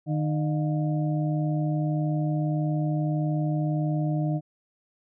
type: harmonic tone with a mistuned harmonic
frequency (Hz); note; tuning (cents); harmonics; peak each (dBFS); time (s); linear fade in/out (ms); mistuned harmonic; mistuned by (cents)
152.8; D#3; -31; 1 / 2 / 4 / 5; -24 / -30 / -36 / -38; 0.06-4.41; 50; 5; -120
effects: none